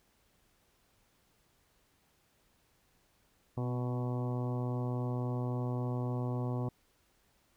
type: harmonic tone with a mistuned harmonic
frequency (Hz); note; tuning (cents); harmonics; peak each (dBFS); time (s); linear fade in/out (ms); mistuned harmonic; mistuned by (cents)
123.47; B2; 0; 1 / 2 / 3 / 4 / 5 / 6 / 7 / 8 / 9; -33 / -39 / -43 / -45 / -47 / -49 / -50 / -51 / -52; 3.57-6.69; 5; 2; +26
effects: pink hiss -71 dBFS RMS until 7.56 s